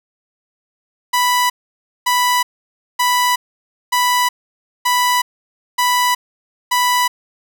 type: tone bursts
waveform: sawtooth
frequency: 987.8 Hz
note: B5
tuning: in tune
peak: -9 dBFS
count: 7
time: 1.13-7.08 s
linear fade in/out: 10 ms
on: 370 ms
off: 560 ms
effects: none